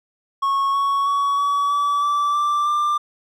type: tone with pitch steps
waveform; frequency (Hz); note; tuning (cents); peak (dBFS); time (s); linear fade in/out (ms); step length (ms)
triangle; 1100 / 1112.1 / 1124.4 / 1136.8 / 1149.4 / 1162 / 1174.9 / 1187.8; C#6 / C#6 / C#6 / C#6 / D6 / D6 / D6 / D6; -14 / +5 / +24 / +43 / -38 / -19 / 0 / +19; -15; 0.42-2.98; 10; 320
effects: none